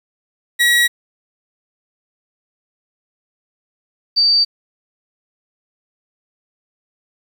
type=tone pair in turn; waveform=30% pulse / sine; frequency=1915 / 4625 Hz; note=A#6 / D8; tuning=+46 / -27 cents; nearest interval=octave + minor third; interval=1527 cents; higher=second; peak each=-8 / -10 dBFS; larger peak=first; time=0.59-0.88 / 4.16-4.45 s; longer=neither; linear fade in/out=20 ms; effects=8-bit